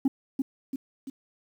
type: tone with echo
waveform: sine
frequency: 268.9 Hz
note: C4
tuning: 47 cents sharp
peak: -16 dBFS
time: 0.05-0.08 s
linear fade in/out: 5 ms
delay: 340 ms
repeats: 3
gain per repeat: -6 dB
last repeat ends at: 1.1 s
effects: tanh soft clip ceiling -18 dBFS + 9-bit